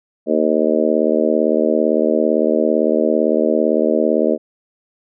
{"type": "harmonic tone", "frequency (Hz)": 77.78, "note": "D#2", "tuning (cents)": 0, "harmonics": [3, 4, 5, 6, 7, 8], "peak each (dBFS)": [-20, -20, -20, -20, -20, -20], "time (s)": [0.26, 4.38], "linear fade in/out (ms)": 50, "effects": []}